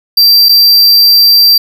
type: tone with dropouts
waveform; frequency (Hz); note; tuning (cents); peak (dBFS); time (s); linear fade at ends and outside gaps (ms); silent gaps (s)
square; 4701; D8; +1; -3; 0.17-1.58; 5; 0.487-0.491
effects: none